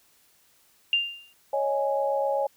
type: tone with exponential decay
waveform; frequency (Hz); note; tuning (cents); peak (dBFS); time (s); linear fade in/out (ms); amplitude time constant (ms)
sine; 2794; F7; 0; -17; 0.93-1.33; 1; 85
type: chord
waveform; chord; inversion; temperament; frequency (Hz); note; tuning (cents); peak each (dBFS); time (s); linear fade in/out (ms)
sine; C# suspended second; none; equal; 554.4 / 622.3 / 830.6; C#5 / D#5 / G#5; 0 / 0 / 0; -25 / -31 / -28; 1.53-2.47; 5
effects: white hiss -62 dBFS RMS until 2.56 s